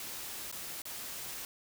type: noise with dropouts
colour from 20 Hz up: white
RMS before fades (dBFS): -42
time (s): 0-1.45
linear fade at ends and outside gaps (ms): 1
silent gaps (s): 0.515-0.525 / 0.819-0.854
effects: none